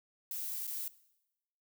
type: noise with dropouts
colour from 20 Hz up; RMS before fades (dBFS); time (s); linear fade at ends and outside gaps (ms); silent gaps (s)
violet; -39; 0.31-0.88; 2; 0.67-0.675
effects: noise-tail reverb RT60 0.9 s tail -19 dB re dry